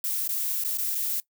violet noise with dropouts, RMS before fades -28 dBFS, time 0.04-1.2 s, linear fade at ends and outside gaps 1 ms, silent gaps 0.276-0.291 / 0.638-0.648 / 0.773-0.784 / 0.948-0.952 s, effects noise-tail reverb RT60 0.1 s tail -20 dB re dry

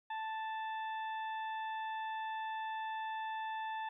harmonic tone, 880 Hz, A5, in tune, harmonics 1 / 2 / 3 / 4, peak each -38 / -46 / -54 / -55 dBFS, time 0.1-3.89 s, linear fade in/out 5 ms, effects 13-bit

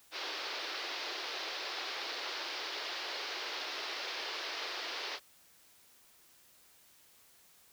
white band-pass noise, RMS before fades -40 dBFS, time 0.11-5.2 s, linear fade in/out 50 ms, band 320 to 5100 Hz, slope 48 dB/octave, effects white hiss -63 dBFS RMS until 7.72 s

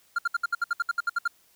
triangle tone bursts, 1396.9 Hz, F6, in tune, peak -20 dBFS, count 13, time 0.16-1.278 s, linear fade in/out 5 ms, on 26 ms, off 65 ms, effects white hiss -62 dBFS RMS until 1.55 s

